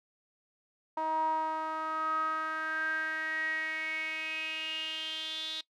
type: tone with band-pass filter sweep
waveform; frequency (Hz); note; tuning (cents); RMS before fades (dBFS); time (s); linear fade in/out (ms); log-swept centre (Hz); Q
sawtooth; 316; D#4; +27; -34; 0.97-5.61; 5; 870 to 3700; 9.1
effects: noise-tail reverb RT60 0.1 s tail -19 dB re dry